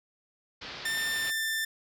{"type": "low-pass noise", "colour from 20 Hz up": "white", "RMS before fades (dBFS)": -42, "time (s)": [0.61, 1.31], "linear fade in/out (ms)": 10, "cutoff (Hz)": 5000, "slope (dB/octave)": 48}
{"type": "tone with pitch glide", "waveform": "sawtooth", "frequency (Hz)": [1794, 1780.6], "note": ["A6", "A6"], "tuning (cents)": [33, 20], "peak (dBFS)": -25, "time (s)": [0.85, 1.65], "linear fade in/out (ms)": 5, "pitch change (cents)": -13, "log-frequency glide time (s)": [0.99, 1.42]}
{"effects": []}